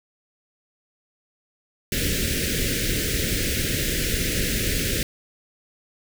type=band-stop noise; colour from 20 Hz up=pink; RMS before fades=-24 dBFS; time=1.92-5.03 s; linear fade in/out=2 ms; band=530 to 1600 Hz; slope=48 dB/octave; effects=none